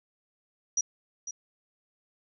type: tone with echo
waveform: sine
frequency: 5810 Hz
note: F#8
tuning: 32 cents flat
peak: -23 dBFS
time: 0.77-0.81 s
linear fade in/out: 5 ms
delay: 500 ms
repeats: 1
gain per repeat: -11 dB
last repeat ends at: 1.31 s
effects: none